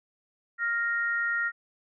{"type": "tone pair together", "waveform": "sine", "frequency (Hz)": [1404.3, 1864.7], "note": ["F6", "A#6"], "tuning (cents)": [9, 0], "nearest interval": "perfect fourth", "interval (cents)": 491, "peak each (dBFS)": [-28, -28], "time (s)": [0.58, 1.52], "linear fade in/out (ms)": 50, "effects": []}